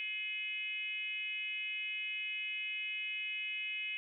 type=tone with frequency modulation; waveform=sine; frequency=2539 Hz; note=D#7; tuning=34 cents sharp; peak=-36 dBFS; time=0-3.97 s; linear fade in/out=0 ms; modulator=418 Hz; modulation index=0.85; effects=none